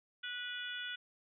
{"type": "harmonic tone", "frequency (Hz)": 490, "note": "B4", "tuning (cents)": -14, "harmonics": [3, 4, 5, 6, 7], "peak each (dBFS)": [-42, -52, -51, -46, -45], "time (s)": [0.23, 0.96], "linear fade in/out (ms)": 10, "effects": []}